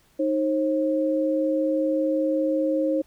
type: tone pair together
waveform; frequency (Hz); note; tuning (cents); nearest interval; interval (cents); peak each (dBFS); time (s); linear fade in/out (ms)
sine; 311.1 / 536.3; D#4 / C5; 0 / +43; major sixth; 943; -23; 0.19-3.02; 10
effects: pink hiss -61 dBFS RMS until 3.06 s